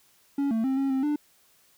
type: tone with pitch steps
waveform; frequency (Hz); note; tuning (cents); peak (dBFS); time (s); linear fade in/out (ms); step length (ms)
triangle; 280.5 / 223.9 / 265.5 / 272.6 / 265 / 296.2; C#4 / A3 / C4 / C#4 / C4 / D4; +21 / +30 / +25 / -29 / +22 / +15; -21; 0.38-1.16; 5; 130
effects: white hiss -62 dBFS RMS until 1.77 s